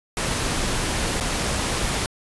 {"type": "noise with dropouts", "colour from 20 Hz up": "pink", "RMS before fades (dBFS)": -24, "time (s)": [0.17, 2.06], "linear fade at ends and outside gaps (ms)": 1, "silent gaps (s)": [1.201, 1.208], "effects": ["resampled to 24000 Hz"]}